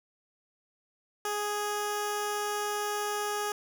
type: tone with notch filter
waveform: 10% pulse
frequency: 415.3 Hz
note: G#4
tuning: in tune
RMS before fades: -32 dBFS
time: 1.25-3.52 s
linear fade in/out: 2 ms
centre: 2200 Hz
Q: 1.8
effects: none